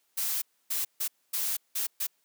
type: noise bursts at uneven times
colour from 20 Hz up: blue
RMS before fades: -30 dBFS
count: 6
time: 0.17-0.42 / 0.7-0.85 / 1-1.08 / 1.33-1.57 / 1.75-1.87 / 2-2.07 s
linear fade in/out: 10 ms
effects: white hiss -72 dBFS RMS until 2.24 s + high-pass 200 Hz 12 dB/octave